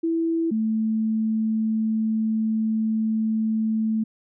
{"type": "tone pair in turn", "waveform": "sine", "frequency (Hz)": [329.6, 220], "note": ["E4", "A3"], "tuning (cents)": [0, 0], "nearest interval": "perfect fifth", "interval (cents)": 700, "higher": "first", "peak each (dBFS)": -20, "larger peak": "neither", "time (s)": [[0.03, 0.51], [0.51, 4.04]], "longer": "second", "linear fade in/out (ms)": 10, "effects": []}